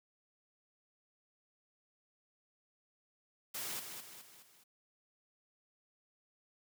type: noise with echo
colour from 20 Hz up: white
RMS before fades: -41 dBFS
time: 3.54-3.8 s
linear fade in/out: 10 ms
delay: 210 ms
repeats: 4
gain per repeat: -6 dB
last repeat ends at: 4.64 s
effects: high-pass 100 Hz 12 dB/octave